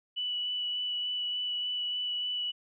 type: tone with vibrato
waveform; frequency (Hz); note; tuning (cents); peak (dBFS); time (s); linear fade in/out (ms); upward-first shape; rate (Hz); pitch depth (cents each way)
sine; 2960; F#7; 0; -30; 0.16-2.52; 20; sine; 3.4; 10
effects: none